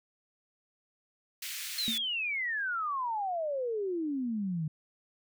pink high-pass noise, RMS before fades -39 dBFS, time 1.42-1.98 s, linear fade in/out 5 ms, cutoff 2000 Hz, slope 24 dB/octave
sine exponential sweep, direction down, 4250 to 150 Hz, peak -30 dBFS, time 1.78-4.68 s, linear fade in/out 5 ms
sine tone with exponential decay, 227.1 Hz, A#3, 45 cents flat, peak -29 dBFS, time 1.88-2.07 s, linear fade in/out 0 ms, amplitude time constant 40 ms
effects none

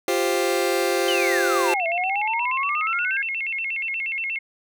sawtooth chord, F suspended second, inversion none, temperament just, 349.2 / 392.9 / 523.8 Hz, F4 / G4 / C5, 0 / +4 / +2 cents, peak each -20 dBFS, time 0.08-1.74 s, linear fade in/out 2 ms
sine exponential two-way sweep, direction down then up, 3136 to 656 to 1655 Hz, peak -23 dBFS, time 1.08-3.22 s, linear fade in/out 2 ms, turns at 1.86 s
sine tone with vibrato, 2408 Hz, D7, 43 cents sharp, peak -24 dBFS, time 1.68-4.39 s, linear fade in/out 10 ms, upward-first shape square, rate 8.4 Hz, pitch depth 190 cents each way
effects none

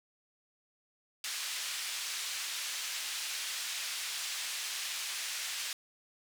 pink band-pass noise, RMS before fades -38 dBFS, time 1.24-5.73 s, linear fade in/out 2 ms, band 2400 to 9000 Hz, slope 12 dB/octave, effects none

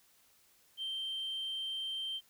sine tone, 3136 Hz, G7, in tune, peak -34 dBFS, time 0.77-2.21 s, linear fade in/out 50 ms, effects tanh soft clip ceiling -33 dBFS + white hiss -67 dBFS RMS until 2.29 s

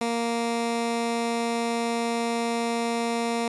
15% pulse tone, 233.1 Hz, A#3, in tune, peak -18 dBFS, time 0.01-3.48 s, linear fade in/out 2 ms, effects resampled to 24000 Hz

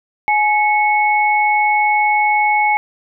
sine tone pair together, 842.4 / 2200 Hz, G#5 / C#7, +24 / -14 cents, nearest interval octave + perfect fourth, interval 1662 cents, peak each -13 / -16 dBFS, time 0.28-2.77 s, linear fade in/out 0 ms, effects none

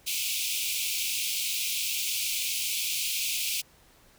pink high-pass noise, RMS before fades -30 dBFS, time 0.06-3.62 s, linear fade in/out 20 ms, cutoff 2300 Hz, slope 96 dB/octave, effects pink hiss -59 dBFS RMS until 4.18 s

